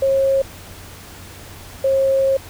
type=tone pair in turn; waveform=sine; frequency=541 / 538.7 Hz; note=C#5 / C#5; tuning=-42 / -50 cents; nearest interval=unison; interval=8 cents; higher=first; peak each=-13 dBFS; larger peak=neither; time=0.02-0.42 / 1.84-2.37 s; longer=second; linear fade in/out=5 ms; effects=added 91 Hz sine -41 dBFS peak until 2.49 s + pink hiss -39 dBFS RMS until 2.49 s